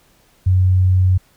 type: tone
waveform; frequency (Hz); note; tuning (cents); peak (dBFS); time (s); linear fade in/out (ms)
sine; 92.5; F#2; 0; -10; 0.46-1.18; 10
effects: pink hiss -55 dBFS RMS until 1.36 s